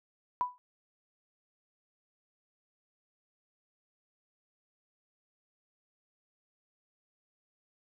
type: tone with exponential decay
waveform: sine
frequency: 990 Hz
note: B5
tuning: 4 cents sharp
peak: -23 dBFS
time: 0.41-0.58 s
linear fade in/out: 0 ms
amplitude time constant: 35 ms
effects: none